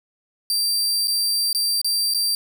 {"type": "tone with dropouts", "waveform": "sawtooth", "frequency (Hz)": 4699, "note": "D8", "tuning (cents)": 0, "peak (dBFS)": -16, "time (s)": [0.5, 2.35], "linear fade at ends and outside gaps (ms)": 1, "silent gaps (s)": [[1.073, 1.08], [1.529, 1.548], [1.815, 1.845], [2.138, 2.146]], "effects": []}